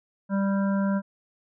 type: harmonic tone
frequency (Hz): 196.8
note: G3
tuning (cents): +7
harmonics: 1 / 3 / 5 / 7 / 8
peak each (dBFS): -22 / -32 / -36 / -39 / -40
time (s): 0.29-1.02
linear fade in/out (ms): 50
effects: none